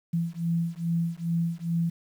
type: beating tone pair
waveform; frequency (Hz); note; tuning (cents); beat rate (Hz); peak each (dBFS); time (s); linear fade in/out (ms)
sine; 166.9 / 169.3; E3 / E3; +22 / +46; 2.4; -28 / -28; 0.13-1.9; 10
effects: 9-bit